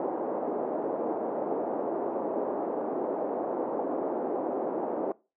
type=band-pass noise; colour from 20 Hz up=pink; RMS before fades=-31 dBFS; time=0-5.12 s; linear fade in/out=2 ms; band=300 to 790 Hz; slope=24 dB/octave; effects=noise-tail reverb RT60 0.3 s tail -22 dB re dry